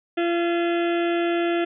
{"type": "harmonic tone with a mistuned harmonic", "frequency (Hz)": 342.2, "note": "F4", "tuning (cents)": -35, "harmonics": [1, 2, 4, 5, 6, 7, 8, 9, 10], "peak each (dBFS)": [-21, -27, -33, -35, -37, -38, -39, -40, -41], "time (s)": [0.17, 1.65], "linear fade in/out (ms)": 10, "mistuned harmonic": 7, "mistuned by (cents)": 73, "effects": []}